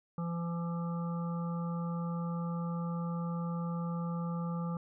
harmonic tone with a mistuned harmonic, 170 Hz, F3, 46 cents flat, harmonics 1 / 3 / 5 / 7 / 8, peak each -33 / -45 / -48 / -45 / -54 dBFS, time 0.18-4.77 s, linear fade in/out 2 ms, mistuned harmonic 8, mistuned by -45 cents, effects none

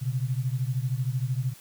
sine beating tone pair, 123.47 / 136.47 Hz, B2 / C#3, 0 / -27 cents, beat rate 13 Hz, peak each -27 / -29 dBFS, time 0.01-1.54 s, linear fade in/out 20 ms, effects white hiss -51 dBFS RMS until 1.6 s

